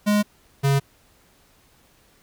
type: tone pair in turn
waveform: square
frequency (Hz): 207.7 / 138.62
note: G#3 / C#3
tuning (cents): 0 / 0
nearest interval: perfect fifth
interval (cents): 700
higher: first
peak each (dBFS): -17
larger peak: neither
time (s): 0.06-0.23 / 0.63-0.8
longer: neither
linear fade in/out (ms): 20
effects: pink hiss -58 dBFS RMS until 2.22 s